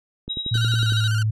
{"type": "click train", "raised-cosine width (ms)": 3, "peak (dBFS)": -20, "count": 8, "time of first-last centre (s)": [0.28, 0.922], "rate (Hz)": 10.9}
{"type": "tone with tremolo", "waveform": "sine", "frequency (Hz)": 3825, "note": "A#7", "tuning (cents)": 44, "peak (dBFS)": -23, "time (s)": [0.29, 1.08], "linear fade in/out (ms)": 10, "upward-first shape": "sine", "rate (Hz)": 12, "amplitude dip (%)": 65}
{"type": "tone with pitch glide", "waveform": "sine", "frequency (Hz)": [113.6, 108.6], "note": ["A#2", "A2"], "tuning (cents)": [-44, -22], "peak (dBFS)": -18, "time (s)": [0.51, 1.31], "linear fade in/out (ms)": 10, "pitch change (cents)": -78, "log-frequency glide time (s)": [0.79, 0.9]}
{"type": "tone with vibrato", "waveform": "sawtooth", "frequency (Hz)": 1466, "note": "F#6", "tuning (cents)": -16, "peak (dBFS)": -24, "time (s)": [0.54, 1.23], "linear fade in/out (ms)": 5, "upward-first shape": "square", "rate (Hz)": 14, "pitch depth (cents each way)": 69}
{"effects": ["low-pass 10000 Hz 12 dB/octave"]}